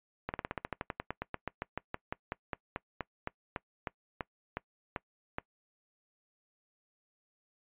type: slowing click train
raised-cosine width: 0.5 ms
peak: -19 dBFS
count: 30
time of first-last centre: 0.29-5.384 s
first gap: 49 ms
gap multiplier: 1.08
effects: noise-tail reverb RT60 0.1 s tail -22 dB re dry + resampled to 8000 Hz